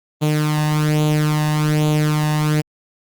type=tone with flanger; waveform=sawtooth; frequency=151.9 Hz; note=D#3; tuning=41 cents flat; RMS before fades=-17 dBFS; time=0.21-2.62 s; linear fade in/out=20 ms; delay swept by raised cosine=0.28 to 1.11 ms; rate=1.2 Hz; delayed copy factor=+0.65; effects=Opus 32 kbps